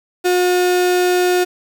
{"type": "tone", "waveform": "35% pulse", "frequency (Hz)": 360, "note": "F#4", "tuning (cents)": -47, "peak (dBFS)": -11, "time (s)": [0.24, 1.45], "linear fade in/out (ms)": 20, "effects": ["7-bit"]}